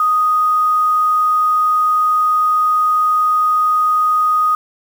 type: tone with quantisation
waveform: sine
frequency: 1244.5 Hz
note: D#6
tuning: in tune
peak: -11 dBFS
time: 0-4.55 s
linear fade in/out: 2 ms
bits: 6
effects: none